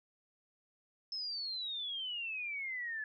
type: exponential sweep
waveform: sine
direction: down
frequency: 5274 to 1706 Hz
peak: -37 dBFS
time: 1.12-3.04 s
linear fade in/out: 2 ms
effects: none